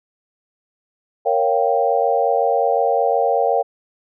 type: chord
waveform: sine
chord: G half-diminished seventh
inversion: first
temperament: equal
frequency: 466.2 / 554.4 / 698.5 / 784 Hz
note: Bb4 / Db5 / F5 / G5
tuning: 0 / 0 / 0 / 0 cents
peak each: -20 dBFS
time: 1.25-3.63 s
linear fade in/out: 20 ms
effects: none